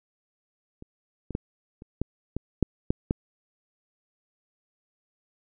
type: clicks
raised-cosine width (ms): 3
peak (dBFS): -29 / -21 / -14 / -30 / -13 / -16 / -7 / -9 / -10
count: 9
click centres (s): 0.824 / 1.307 / 1.351 / 1.821 / 2.016 / 2.366 / 2.627 / 2.905 / 3.109
effects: none